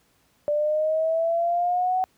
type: exponential sweep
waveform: sine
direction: up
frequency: 587.3 to 751 Hz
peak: -20 dBFS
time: 0.48-2.04 s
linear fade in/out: 0 ms
effects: pink hiss -64 dBFS RMS until 2.17 s + high-pass 60 Hz 12 dB/octave